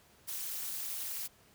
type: noise with amplitude modulation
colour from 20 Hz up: blue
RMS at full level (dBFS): -35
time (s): 0.27-1.28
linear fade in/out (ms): 20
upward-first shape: sine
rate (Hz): 249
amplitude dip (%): 90
effects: pink hiss -63 dBFS RMS until 1.54 s + high-pass 60 Hz 12 dB/octave